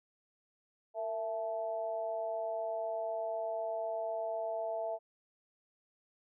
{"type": "tone with amplitude modulation", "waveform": "sine", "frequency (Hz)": 664, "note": "E5", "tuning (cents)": 12, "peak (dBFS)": -30, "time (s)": [0.94, 4.99], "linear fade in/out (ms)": 50, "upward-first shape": "sine", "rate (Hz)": 208, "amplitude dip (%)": 80, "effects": []}